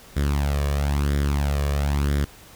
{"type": "tone with flanger", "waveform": "sawtooth", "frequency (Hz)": 71.4, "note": "D2", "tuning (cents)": -48, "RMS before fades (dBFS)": -22, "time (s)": [0.16, 2.25], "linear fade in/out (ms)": 10, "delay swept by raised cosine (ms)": [0.56, 1.76], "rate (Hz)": 1, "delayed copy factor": 0.65, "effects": ["pink hiss -47 dBFS RMS until 2.55 s"]}